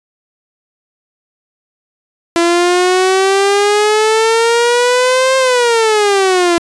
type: exponential two-way sweep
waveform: sawtooth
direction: up then down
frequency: 337.3 to 530 to 337.3 Hz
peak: -5 dBFS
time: 2.36-6.58 s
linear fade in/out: 0 ms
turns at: 5.37 s
effects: resampled to 22050 Hz